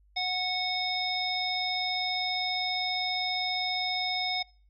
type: harmonic tone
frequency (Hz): 735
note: F#5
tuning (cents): -12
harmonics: 1 / 3 / 5 / 7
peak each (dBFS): -33 / -33 / -33 / -33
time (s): 0.16-4.43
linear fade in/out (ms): 10
effects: noise-tail reverb RT60 0.4 s tail -25 dB re dry + added 50 Hz sine -59 dBFS peak until 4.69 s